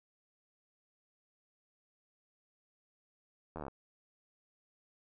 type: slowing click train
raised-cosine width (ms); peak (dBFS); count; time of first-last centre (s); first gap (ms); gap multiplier
1; -28; 10; 3.56-3.682; 12; 1.03
effects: none